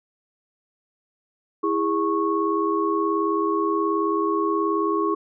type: tone cluster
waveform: sine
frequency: 329.2 / 407.9 / 1101 Hz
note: E4 / G#4 / C#6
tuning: -2 / -31 / -12 cents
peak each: -24 dBFS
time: 1.63-5.15 s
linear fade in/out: 10 ms
effects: none